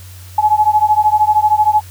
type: beating tone pair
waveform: sine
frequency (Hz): 844 / 857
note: G#5 / A5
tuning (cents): +28 / -46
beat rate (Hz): 13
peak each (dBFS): -12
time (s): 0.38-1.81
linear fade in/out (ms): 5
effects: added 91 Hz sine -33 dBFS peak until 1.9 s + white hiss -41 dBFS RMS until 1.9 s